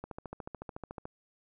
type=click train; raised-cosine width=1 ms; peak=-26 dBFS; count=15; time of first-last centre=0.04-1.054 s; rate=13.8 Hz; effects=none